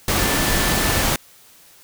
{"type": "tone in noise", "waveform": "sine", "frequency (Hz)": 1760, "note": "A6", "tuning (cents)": 0, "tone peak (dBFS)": -28, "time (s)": [0.19, 1.02], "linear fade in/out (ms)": 2, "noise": "pink", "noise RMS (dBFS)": -19, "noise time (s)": [0.08, 1.16], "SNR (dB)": -12, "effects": ["white hiss -49 dBFS RMS until 1.83 s"]}